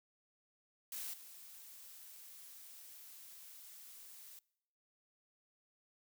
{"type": "noise with level steps", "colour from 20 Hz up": "blue", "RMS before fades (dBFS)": [-44, -55], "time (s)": [0.92, 4.39], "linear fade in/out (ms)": 2, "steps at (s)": 1.13, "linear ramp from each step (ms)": 10, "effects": ["noise-tail reverb RT60 0.8 s tail -24 dB re dry"]}